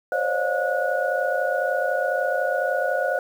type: tone cluster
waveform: sine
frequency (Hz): 521 / 551 / 605 / 707 / 1462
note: C5 / C#5 / D#5 / F5 / F#6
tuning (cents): -7 / -11 / -49 / +21 / -21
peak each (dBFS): -27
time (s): 0.12-3.19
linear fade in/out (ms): 2
effects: 8-bit